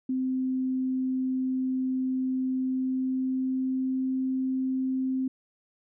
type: tone with pitch glide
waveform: sine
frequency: 259.2 to 261.2 Hz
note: C4 to C4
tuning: -16 to -3 cents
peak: -25 dBFS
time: 0.09-5.28 s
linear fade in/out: 5 ms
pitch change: +13 cents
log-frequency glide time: 2.56-4.16 s
effects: none